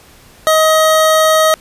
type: tone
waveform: 25% pulse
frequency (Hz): 631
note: D#5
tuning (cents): +24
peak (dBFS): -4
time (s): 0.47-1.54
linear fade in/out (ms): 0
effects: pink hiss -43 dBFS RMS until 1.6 s + resampled to 32000 Hz